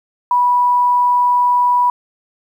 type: tone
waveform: sine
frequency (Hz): 980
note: B5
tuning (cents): -14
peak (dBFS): -10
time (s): 0.31-1.9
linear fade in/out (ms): 2
effects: 8-bit